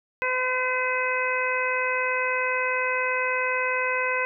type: harmonic tone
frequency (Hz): 509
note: C5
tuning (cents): -48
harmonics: 1 / 2 / 3 / 4 / 5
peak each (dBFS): -29 / -29 / -29 / -29 / -29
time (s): 0.22-4.25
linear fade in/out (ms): 0
effects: none